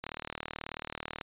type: click train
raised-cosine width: 0.3 ms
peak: -20 dBFS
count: 46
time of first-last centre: 0.04-1.212 s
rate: 38.4 Hz
effects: resampled to 8000 Hz